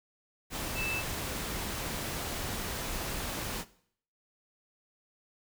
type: tone in noise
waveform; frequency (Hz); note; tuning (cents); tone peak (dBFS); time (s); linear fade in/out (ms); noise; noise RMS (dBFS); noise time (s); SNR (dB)
sine; 2637; E7; 0; -33; 0.74-1.03; 50; pink; -36; 0.5-3.65; 0
effects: noise-tail reverb RT60 0.6 s tail -18 dB re dry